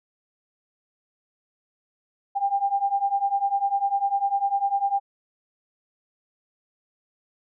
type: beating tone pair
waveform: sine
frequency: 790 / 800 Hz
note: G5 / G5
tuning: +13 / +35 cents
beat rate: 10 Hz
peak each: -25 / -23 dBFS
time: 2.35-5 s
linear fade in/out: 20 ms
effects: none